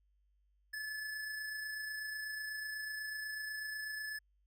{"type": "tone with amplitude modulation", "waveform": "square", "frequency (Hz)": 1726, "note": "A6", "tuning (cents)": -34, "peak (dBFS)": -39, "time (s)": [0.73, 4.19], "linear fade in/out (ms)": 10, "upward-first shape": "sine", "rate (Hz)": 28.1, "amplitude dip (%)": 30, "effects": ["added 50 Hz sine -70 dBFS peak until 4.46 s"]}